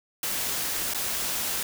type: noise with dropouts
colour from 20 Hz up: white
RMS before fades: -29 dBFS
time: 0.23-1.63 s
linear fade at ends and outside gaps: 2 ms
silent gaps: 0.937-0.946 s
effects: none